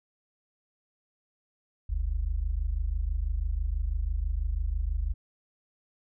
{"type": "tone pair together", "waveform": "sine", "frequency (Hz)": [43.91, 70], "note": ["F1", "C#2"], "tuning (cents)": [10, 18], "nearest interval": "minor sixth", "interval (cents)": 808, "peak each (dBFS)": [-28, -30], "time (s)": [1.89, 5.14], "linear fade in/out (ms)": 10, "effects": []}